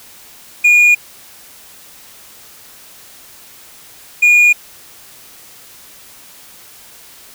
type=tone pair in turn; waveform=triangle; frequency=2437 / 2437 Hz; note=D#7 / D#7; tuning=-37 / -37 cents; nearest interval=unison; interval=0 cents; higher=neither; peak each=-4 dBFS; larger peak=neither; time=0.64-0.95 / 4.22-4.53 s; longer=neither; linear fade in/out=10 ms; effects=white hiss -40 dBFS RMS until 7.34 s